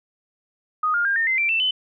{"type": "tone with pitch steps", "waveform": "sine", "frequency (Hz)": [1244.5, 1413.1, 1604.6, 1822.1, 2069, 2349, 2668, 3029], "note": ["D#6", "F6", "G6", "A#6", "C7", "D7", "E7", "F#7"], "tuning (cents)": [0, 20, 40, -40, -20, 0, 20, 40], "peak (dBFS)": -18, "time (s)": [0.83, 1.71], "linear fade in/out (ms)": 5, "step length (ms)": 110, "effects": []}